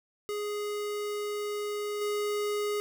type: tone with level steps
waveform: square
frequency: 415.3 Hz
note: G#4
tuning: in tune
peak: -32 / -29 dBFS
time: 0.29-2.8 s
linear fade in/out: 0 ms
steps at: 2.01 s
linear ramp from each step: 5 ms
effects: none